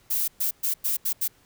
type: noise bursts at uneven times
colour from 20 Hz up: violet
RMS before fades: -25 dBFS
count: 6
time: 0.1-0.28 / 0.4-0.51 / 0.63-0.74 / 0.84-0.97 / 1.05-1.13 / 1.21-1.28 s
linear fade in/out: 10 ms
effects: pink hiss -60 dBFS RMS until 1.45 s